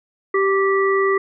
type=harmonic tone; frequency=390 Hz; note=G4; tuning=9 cents flat; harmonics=1 / 3 / 5; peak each=-16 / -21 / -23 dBFS; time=0.34-1.18 s; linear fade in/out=5 ms; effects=none